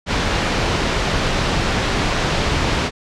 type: low-pass noise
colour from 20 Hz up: pink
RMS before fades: -19 dBFS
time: 0.06-2.91 s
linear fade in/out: 50 ms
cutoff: 4800 Hz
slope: 12 dB/octave
effects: low-pass 8000 Hz 12 dB/octave